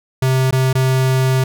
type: tone with dropouts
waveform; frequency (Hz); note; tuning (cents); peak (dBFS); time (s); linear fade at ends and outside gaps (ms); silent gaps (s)
square; 130.81; C3; 0; -13; 0.22-1.44; 5; 0.51-0.525 / 0.73-0.751
effects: none